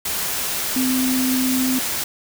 sine tone in noise, 257.8 Hz, C4, 26 cents flat, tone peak -18 dBFS, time 0.76-1.79 s, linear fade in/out 5 ms, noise white, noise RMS -24 dBFS, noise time 0.05-2.04 s, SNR +3 dB, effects none

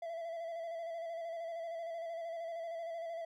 triangle tone with vibrato, 668 Hz, E5, 23 cents sharp, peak -37 dBFS, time 0.02-3.25 s, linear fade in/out 5 ms, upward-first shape square, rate 13 Hz, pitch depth 31 cents each way, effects none

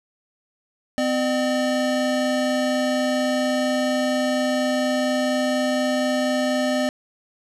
square tone pair together, 255.4 / 604 Hz, C4 / D5, -42 / +48 cents, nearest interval octave + minor third, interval 1490 cents, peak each -23 dBFS, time 0.98-6.89 s, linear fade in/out 0 ms, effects low-pass 8000 Hz 12 dB/octave

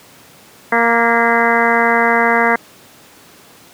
harmonic tone with a mistuned harmonic, 233.1 Hz, A#3, in tune, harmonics 1 / 2 / 3 / 4 / 5 / 6 / 7 / 8 / 9, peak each -20 / -18 / -18 / -18 / -20 / -22 / -18 / -22 / -19 dBFS, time 0.72-2.56 s, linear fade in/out 5 ms, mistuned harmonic 9, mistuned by -49 cents, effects pink hiss -43 dBFS RMS until 3.73 s + high-pass 150 Hz 12 dB/octave

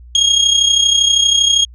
35% pulse tone with amplitude modulation, 3265 Hz, G#7, 30 cents flat, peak -5 dBFS, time 0.15-1.65 s, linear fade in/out 2 ms, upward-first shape sine, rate 32.6 Hz, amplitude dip 60%, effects added 60 Hz sine -35 dBFS peak until 1.74 s + resampled to 24000 Hz

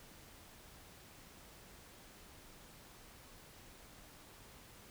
silence, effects pink hiss -58 dBFS RMS until 4.9 s

